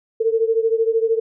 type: beating tone pair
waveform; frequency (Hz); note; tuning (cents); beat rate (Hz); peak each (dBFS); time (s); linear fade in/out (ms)
sine; 447.4 / 460.4; A4 / A#4; +29 / -22; 13; -17 / -20; 0.2-1.2; 10
effects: none